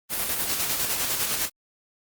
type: noise with tremolo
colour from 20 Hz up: white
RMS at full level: -25 dBFS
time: 0.09-1.5 s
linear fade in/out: 50 ms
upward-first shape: square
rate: 9.9 Hz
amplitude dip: 35%
effects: Opus 32 kbps